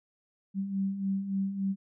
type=beating tone pair; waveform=sine; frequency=192 / 195.5 Hz; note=G3 / G3; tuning=-36 / -4 cents; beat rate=3.5 Hz; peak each=-36 / -29 dBFS; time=0.54-1.76 s; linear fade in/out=50 ms; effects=none